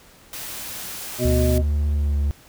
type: noise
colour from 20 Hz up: white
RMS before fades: -33 dBFS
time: 0.33-1.58 s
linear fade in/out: 2 ms
type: harmonic tone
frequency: 123.47 Hz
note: B2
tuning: in tune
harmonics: 1 / 2 / 3 / 5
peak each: -24 / -24 / -24 / -24 dBFS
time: 1.18-1.63 s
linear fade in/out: 50 ms
type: tone with pitch glide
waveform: triangle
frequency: 73.7 to 71.81 Hz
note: D2 to D2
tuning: +7 to -38 cents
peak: -16 dBFS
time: 1.25-2.31 s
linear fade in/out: 0 ms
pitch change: -45 cents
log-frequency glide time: 1.91-2.16 s
effects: pink hiss -50 dBFS RMS until 2.48 s